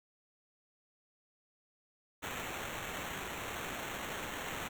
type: noise with sample-and-hold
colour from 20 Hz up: white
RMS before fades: -41 dBFS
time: 2.22-4.69 s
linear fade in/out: 20 ms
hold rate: 4900 Hz
effects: none